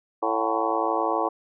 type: harmonic tone with a mistuned harmonic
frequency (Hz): 111.6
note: A2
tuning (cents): +25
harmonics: 3 / 4 / 5 / 6 / 7 / 8 / 9 / 10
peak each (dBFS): -30 / -30 / -30 / -30 / -30 / -30 / -30 / -30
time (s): 0.22-1.29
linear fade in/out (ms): 10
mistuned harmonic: 6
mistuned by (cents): +110
effects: none